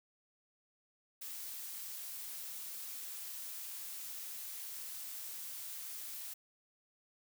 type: noise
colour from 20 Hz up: blue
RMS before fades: -45 dBFS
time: 1.21-6.34 s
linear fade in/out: 10 ms
effects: none